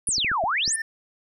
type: exponential two-way sweep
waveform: sine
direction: down then up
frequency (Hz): 10548 to 622.3 to 10548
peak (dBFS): -21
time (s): 0.07-0.76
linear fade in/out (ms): 2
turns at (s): 0.43
type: clicks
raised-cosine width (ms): 3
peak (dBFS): -24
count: 6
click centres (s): 0.089 / 0.182 / 0.246 / 0.316 / 0.439 / 0.678
type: tone with exponential growth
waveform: triangle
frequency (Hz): 1791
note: A6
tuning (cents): +30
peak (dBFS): -22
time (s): 0.55-0.82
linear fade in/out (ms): 5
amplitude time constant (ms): 57
effects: none